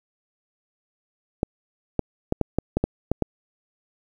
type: clicks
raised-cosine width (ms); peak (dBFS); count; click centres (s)
2; -7; 9; 1.431 / 1.993 / 2.324 / 2.413 / 2.586 / 2.77 / 2.84 / 3.116 / 3.223
effects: 8-bit